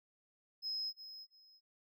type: tone with echo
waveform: triangle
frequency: 5120 Hz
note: D#8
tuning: 49 cents sharp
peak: -34 dBFS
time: 0.62-0.93 s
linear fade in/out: 50 ms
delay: 340 ms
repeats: 2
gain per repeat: -13 dB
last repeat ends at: 1.61 s
effects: noise-tail reverb RT60 0.4 s tail -24 dB re dry + tanh soft clip ceiling -34 dBFS